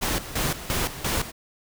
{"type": "noise with tremolo", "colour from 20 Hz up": "pink", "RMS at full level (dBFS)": -25, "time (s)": [0.01, 1.32], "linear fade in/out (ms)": 20, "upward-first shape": "square", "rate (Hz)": 2.9, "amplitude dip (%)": 75, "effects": []}